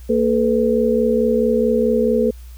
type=tone cluster; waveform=sine; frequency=230.2 / 431.5 / 496.1 Hz; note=A#3 / A4 / B4; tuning=-22 / -34 / +8 cents; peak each=-18 dBFS; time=0.09-2.31 s; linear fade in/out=10 ms; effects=added 60 Hz sine -34 dBFS peak until 2.57 s + white hiss -51 dBFS RMS until 2.57 s